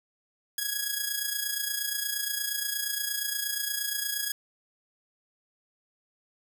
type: tone with amplitude modulation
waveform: 5% pulse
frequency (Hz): 1661.2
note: G#6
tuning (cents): 0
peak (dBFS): -15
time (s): 0.58-4.32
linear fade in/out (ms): 2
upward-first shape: sine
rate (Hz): 28.5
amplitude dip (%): 60
effects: none